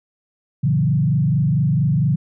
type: tone with frequency modulation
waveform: sine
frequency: 145.8 Hz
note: D3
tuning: 12 cents flat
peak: -14 dBFS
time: 0.63-2.16 s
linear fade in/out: 10 ms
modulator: 24.4 Hz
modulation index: 1.2
effects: none